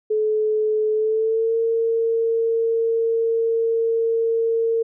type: tone with pitch glide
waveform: sine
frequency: 430.4 to 456 Hz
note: A4 to A#4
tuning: -38 to -38 cents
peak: -17 dBFS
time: 0.1-4.83 s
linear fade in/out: 10 ms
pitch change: +100 cents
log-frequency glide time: 0.93-1.56 s
effects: none